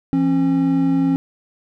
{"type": "tone pair together", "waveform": "triangle", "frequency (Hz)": [169, 271], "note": ["E3", "C#4"], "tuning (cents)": [43, -39], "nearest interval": "minor sixth", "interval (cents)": 818, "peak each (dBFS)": [-19, -13], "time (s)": [0.13, 1.16], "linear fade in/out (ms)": 0, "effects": []}